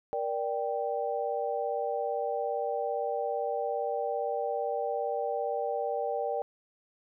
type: chord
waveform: sine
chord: G minor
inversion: first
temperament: just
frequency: 470.4 / 588 / 784 Hz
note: Bb4 / D5 / G5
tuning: +16 / +2 / 0 cents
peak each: -33 dBFS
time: 0.13-6.42 s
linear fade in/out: 0 ms
effects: none